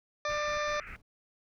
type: harmonic tone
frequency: 595 Hz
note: D5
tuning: 22 cents sharp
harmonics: 1 / 2 / 3 / 4 / 6 / 7 / 8 / 9 / 10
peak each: -33 / -34 / -37 / -41 / -45 / -49 / -49 / -52 / -47 dBFS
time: 0.25-0.8 s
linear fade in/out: 2 ms
type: noise with tremolo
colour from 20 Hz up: brown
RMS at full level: -47 dBFS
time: 0.28-1.02 s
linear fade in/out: 10 ms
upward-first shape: square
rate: 5.1 Hz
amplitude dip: 70%
type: band-pass noise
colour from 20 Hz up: white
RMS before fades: -47 dBFS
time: 0.3-0.96 s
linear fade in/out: 0 ms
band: 1200 to 2600 Hz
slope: 96 dB/octave
effects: none